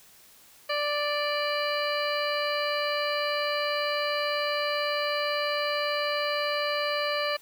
harmonic tone, 587.3 Hz, D5, in tune, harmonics 1 / 2 / 3 / 4 / 5 / 7 / 8, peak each -29 / -32 / -34 / -35 / -36 / -37 / -38 dBFS, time 0.69-7.37 s, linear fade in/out 10 ms, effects white hiss -55 dBFS RMS until 7.41 s

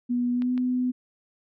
sine tone with pitch glide, 244.1 to 251 Hz, B3 to B3, -20 to +28 cents, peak -22 dBFS, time 0.09-0.92 s, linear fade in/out 20 ms, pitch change +48 cents, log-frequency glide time 0.32-0.52 s
clicks, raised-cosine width 0.3 ms, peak -26 dBFS, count 2, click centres 0.421 / 0.578 s
effects none

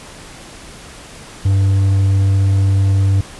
triangle tone, 97.6 Hz, G2, 7 cents flat, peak -8 dBFS, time 1.45-3.21 s, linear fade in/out 5 ms, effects pink hiss -36 dBFS RMS until 3.39 s + resampled to 24000 Hz

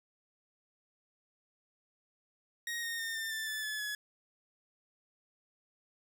sawtooth tone with pitch steps, 1876 / 1849.1 / 1822.6 / 1796.5 / 1770.7 / 1745.3 / 1720.3 / 1695.6 Hz, A#6 / A#6 / A#6 / A6 / A6 / A6 / A6 / G#6, +11 / -15 / -39 / +36 / +10 / -15 / -39 / +35 cents, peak -32 dBFS, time 2.67-3.95 s, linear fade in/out 2 ms, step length 160 ms, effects none

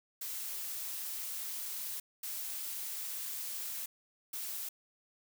blue noise bursts at uneven times, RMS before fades -40 dBFS, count 3, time 0.21-2 / 2.23-3.86 / 4.33-4.69 s, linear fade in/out 5 ms, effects none

